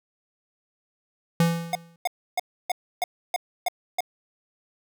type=tone with exponential decay; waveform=square; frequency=168 Hz; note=E3; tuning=33 cents sharp; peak=-16 dBFS; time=1.4-1.96 s; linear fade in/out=2 ms; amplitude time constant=120 ms
type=tone bursts; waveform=square; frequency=720 Hz; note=F#5; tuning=47 cents flat; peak=-22 dBFS; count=8; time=1.73-4.006 s; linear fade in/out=2 ms; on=22 ms; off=300 ms
effects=none